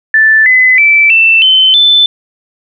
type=tone with pitch steps; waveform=sine; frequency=1760 / 2022 / 2322 / 2668 / 3064 / 3520 Hz; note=A6 / B6 / D7 / E7 / G7 / A7; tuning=0 / +40 / -20 / +20 / -40 / 0 cents; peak=-3 dBFS; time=0.14-2.06 s; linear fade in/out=2 ms; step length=320 ms; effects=none